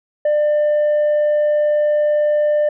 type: tone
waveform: sine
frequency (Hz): 597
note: D5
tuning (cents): +28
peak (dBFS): -10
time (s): 0.25-2.69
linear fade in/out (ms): 5
effects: tanh soft clip ceiling -12 dBFS